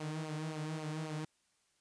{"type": "tone with flanger", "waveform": "sawtooth", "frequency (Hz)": 155.5, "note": "D#3", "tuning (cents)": -1, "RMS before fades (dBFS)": -40, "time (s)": [0, 1.25], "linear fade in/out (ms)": 5, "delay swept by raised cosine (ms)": [0.54, 5.04], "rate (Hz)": 3.7, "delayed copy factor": -0.65, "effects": ["white hiss -75 dBFS RMS until 1.8 s", "resampled to 22050 Hz"]}